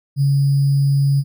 sine tone with sample-and-hold, 139.7 Hz, C#3, 14 cents sharp, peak -12 dBFS, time 0.16-1.24 s, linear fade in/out 50 ms, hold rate 4900 Hz, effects none

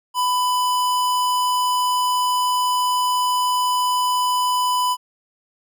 square tone, 997 Hz, B5, 16 cents sharp, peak -18 dBFS, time 0.14-4.97 s, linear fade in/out 50 ms, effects none

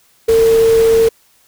sine tone in noise, 452.8 Hz, A4, 50 cents sharp, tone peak -7 dBFS, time 0.28-1.09 s, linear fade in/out 10 ms, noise pink, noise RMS -25 dBFS, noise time 0.28-1.09 s, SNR +15 dB, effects white hiss -53 dBFS RMS until 1.47 s

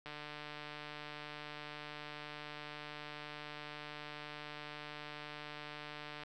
click train, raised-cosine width 0.3 ms, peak -30 dBFS, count 921, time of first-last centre 0.06-6.234 s, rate 149 Hz, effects none

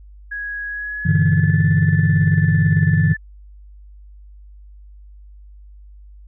sine tone with pitch glide, 1661.2 to 1751.9 Hz, G#6 to A6, 0 to -8 cents, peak -24 dBFS, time 0.31-3.17 s, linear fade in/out 10 ms, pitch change +92 cents, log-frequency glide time 0.67-1.63 s
sine chord, E half-diminished seventh, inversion first, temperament equal with one note detuned, 98 / 118.24 / 146.83 / 164.81 Hz, G2 / Bb2 / D3 / E3, 0 / +25 / 0 / 0 cents, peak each -17 / -22 / -16 / -16 dBFS, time 1.05-3.14 s, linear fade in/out 10 ms
effects tanh soft clip ceiling -4 dBFS + added 50 Hz sine -39 dBFS peak until 6.27 s

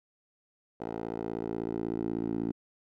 10% pulse tone with band-pass filter sweep, 56.3 Hz, A1, 40 cents sharp, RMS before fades -34 dBFS, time 0.8-2.52 s, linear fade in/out 10 ms, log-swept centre 540 to 290 Hz, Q 2.3, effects none

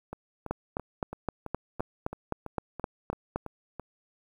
two click trains, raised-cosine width 1 ms, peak -23 / -15 dBFS, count 12 / 12, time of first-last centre 0.13-3.797 / 0.51-3.36 s, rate 3 / 3.86 Hz, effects 9-bit

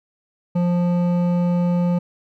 sine tone with hard clipping, 175.6 Hz, F3, 10 cents sharp, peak -18 dBFS, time 0.55-1.99 s, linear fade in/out 10 ms, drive 10 dB, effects none

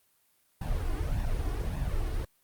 brown noise with flanger, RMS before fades -30 dBFS, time 0.61-2.25 s, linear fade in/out 5 ms, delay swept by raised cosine 1.1 to 2.8 ms, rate 1.7 Hz, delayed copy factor +0.7, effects white hiss -69 dBFS RMS until 2.43 s + Opus 32 kbps

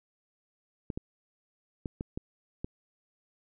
clicks, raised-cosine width 3 ms, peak -21 dBFS, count 6, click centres 0.902 / 0.975 / 1.858 / 2.009 / 2.175 / 2.645 s, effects none

